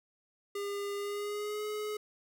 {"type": "tone with pitch glide", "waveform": "square", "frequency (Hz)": [404, 422.9], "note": ["G#4", "G#4"], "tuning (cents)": [-48, 31], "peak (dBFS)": -35, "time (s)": [0.55, 1.97], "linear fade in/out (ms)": 5, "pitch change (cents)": 79, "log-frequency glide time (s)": [0.96, 1.64], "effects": []}